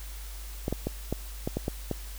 clicks, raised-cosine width 2 ms, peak -15 dBFS, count 8, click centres 0.681 / 0.726 / 0.87 / 1.126 / 1.475 / 1.57 / 1.681 / 1.913 s, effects added 50 Hz sine -38 dBFS peak until 2.18 s + white hiss -47 dBFS RMS until 2.18 s

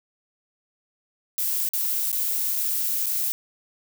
violet noise with dropouts, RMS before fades -25 dBFS, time 1.38-3.32 s, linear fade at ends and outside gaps 0 ms, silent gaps 1.689-1.735 / 2.116-2.128 / 2.556-2.56 / 3.059-3.066 s, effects none

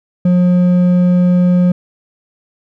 sine tone with hard clipping, 178.9 Hz, F3, 42 cents sharp, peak -9 dBFS, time 0.25-1.72 s, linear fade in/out 5 ms, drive 5 dB, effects none

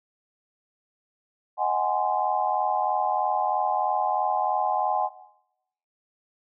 sine chord, Ab dominant seventh, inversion second, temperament just, 623 / 747.5 / 830.6 / 1038.3 Hz, Eb5 / Gb5 / Ab5 / C6, +2 / +17 / 0 / -14 cents, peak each -31 / -25 / -25 / -30 dBFS, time 1.57-5.1 s, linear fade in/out 50 ms, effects noise-tail reverb RT60 0.8 s tail -17 dB re dry

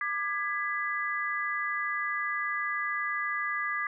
sine chord, G# diminished, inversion second, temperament just, 1196.1 / 1661.2 / 1993.5 Hz, D6 / G#6 / B6, +31 / 0 / +16 cents, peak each -33 dBFS, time 0.01-3.87 s, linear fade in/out 2 ms, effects none

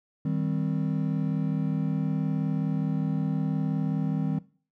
triangle chord, C minor, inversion first, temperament just, 156.98 / 196.22 / 261.6 Hz, Eb3 / G3 / C4, +16 / +2 / 0 cents, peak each -25 / -29 / -29 dBFS, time 0.25-4.39 s, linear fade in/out 5 ms, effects noise-tail reverb RT60 0.4 s tail -19 dB re dry

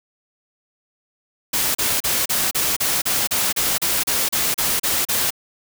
white noise bursts, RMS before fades -20 dBFS, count 15, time 1.53-5.306 s, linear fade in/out 10 ms, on 220 ms, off 34 ms, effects none

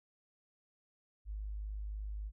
sine tone, 51.7 Hz, G#1, 7 cents flat, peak -38 dBFS, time 1.25-2.32 s, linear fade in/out 50 ms, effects none

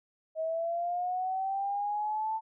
sine linear sweep, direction up, 633 to 890 Hz, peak -29 dBFS, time 0.35-2.41 s, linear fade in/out 50 ms, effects none

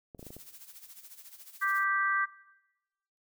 clicks, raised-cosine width 2 ms, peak -33 dBFS, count 6, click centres 0.148 / 0.194 / 0.228 / 0.267 / 0.305 / 0.366 s
blue noise with tremolo, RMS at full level -48 dBFS, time 0.18-1.85 s, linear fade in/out 50 ms, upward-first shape sine, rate 14 Hz, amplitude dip 70%
harmonic tone, 392 Hz, G4, in tune, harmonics 3 / 4 / 5, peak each -30 / -29 / -33 dBFS, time 1.61-2.26 s, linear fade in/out 20 ms
effects noise-tail reverb RT60 1.0 s tail -20 dB re dry

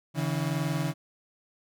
35% pulse tone pair together, 141 / 162 Hz, C#3 / E3, +30 / -30 cents, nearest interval major second, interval 240 cents, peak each -28 / -28 dBFS, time 0.14-0.94 s, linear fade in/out 50 ms, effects none

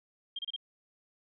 sine tone bursts, 3200 Hz, G7, 35 cents sharp, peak -34 dBFS, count 4, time 0.36-0.563 s, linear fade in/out 5 ms, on 29 ms, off 29 ms, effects none

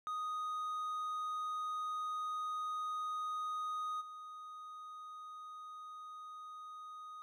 triangle tone with level steps, 1244.5 Hz, D#6, in tune, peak -35 / -45 dBFS, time 0.07-7.22 s, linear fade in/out 0 ms, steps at 4 s, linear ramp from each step 20 ms, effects none

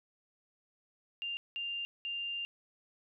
sine tone bursts at uneven times, 2794 Hz, F7, in tune, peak -35 dBFS, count 3, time 1.22-1.37 / 1.56-1.85 / 2.05-2.45 s, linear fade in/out 0 ms, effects none

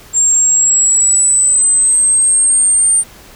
sine exponential sweep, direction up, 7400 to 8850 Hz, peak -6 dBFS, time 0.13-3.04 s, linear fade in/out 50 ms, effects tanh soft clip ceiling -5 dBFS + pink hiss -39 dBFS RMS until 3.35 s

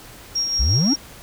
sine tone with tremolo, 5590 Hz, F8, 1 cent sharp, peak -18 dBFS, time 0.35-0.96 s, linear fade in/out 10 ms, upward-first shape sine, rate 5.7 Hz, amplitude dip 40%
triangle exponential sweep, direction up, 51.91 to 310 Hz, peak -14 dBFS, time 0.59-0.94 s, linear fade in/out 10 ms
effects pink hiss -42 dBFS RMS until 1.22 s

